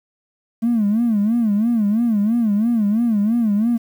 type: tone with vibrato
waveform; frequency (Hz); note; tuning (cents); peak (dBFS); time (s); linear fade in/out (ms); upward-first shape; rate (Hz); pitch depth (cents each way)
triangle; 220; A3; 0; -11; 0.62-3.78; 20; sine; 3; 150
effects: tanh soft clip ceiling -11 dBFS + 8-bit